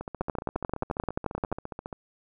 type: two click trains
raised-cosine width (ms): 1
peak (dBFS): -13 / -21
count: 16 / 29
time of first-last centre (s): 0.21-1.526 / 0.01-1.928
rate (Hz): 11.4 / 14.6
effects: none